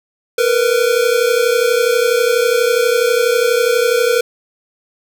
square tone pair together, 461.7 / 493.9 Hz, A#4 / B4, -17 / 0 cents, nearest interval minor second, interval 117 cents, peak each -15 dBFS, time 0.38-4.21 s, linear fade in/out 5 ms, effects none

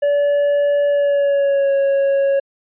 triangle tone with pitch glide, 575 to 552.2 Hz, D5 to C#5, -37 to -7 cents, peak -11 dBFS, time 0.02-2.4 s, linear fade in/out 10 ms, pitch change -70 cents, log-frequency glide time 0.88-1.72 s, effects resampled to 8000 Hz

